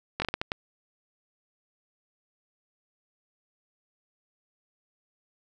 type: slowing click train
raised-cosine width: 0.3 ms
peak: -12 dBFS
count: 7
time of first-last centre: 0.2-0.519 s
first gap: 20 ms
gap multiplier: 1.39
effects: none